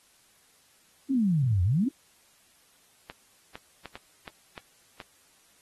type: exponential two-way sweep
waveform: sine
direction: down then up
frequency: 287.2 to 85.1 to 287.2 Hz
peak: -21 dBFS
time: 1.1-1.89 s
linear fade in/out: 10 ms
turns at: 1.63 s
type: clicks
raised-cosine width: 0.3 ms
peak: -24 dBFS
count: 7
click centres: 3.099 / 3.555 / 3.857 / 3.955 / 4.278 / 4.578 / 5.002 s
effects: white hiss -62 dBFS RMS until 5.61 s + AAC 32 kbps